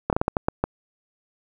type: slowing click train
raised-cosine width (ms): 1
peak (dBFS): -6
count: 8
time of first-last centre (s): 0.1-0.64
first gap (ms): 28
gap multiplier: 1.33
effects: 8-bit